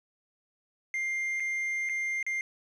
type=tone with dropouts; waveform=triangle; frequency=2100 Hz; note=C7; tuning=6 cents sharp; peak=-27 dBFS; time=0.94-2.41 s; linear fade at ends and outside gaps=1 ms; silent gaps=1.399-1.403 / 1.89-1.895 / 2.228-2.265 s; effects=resampled to 22050 Hz + 10-bit